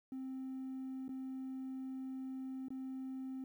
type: tone with dropouts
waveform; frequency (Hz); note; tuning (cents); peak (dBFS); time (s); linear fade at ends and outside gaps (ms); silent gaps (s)
triangle; 262.7; C4; +7; -38; 0.12-3.44; 2; 1.081-1.091 / 2.684-2.704
effects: tanh soft clip ceiling -36 dBFS + 12-bit